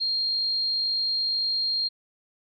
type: tone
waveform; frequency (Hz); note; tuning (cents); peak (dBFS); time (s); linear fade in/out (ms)
sine; 4217; C8; +13; -23; 0-1.89; 20
effects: none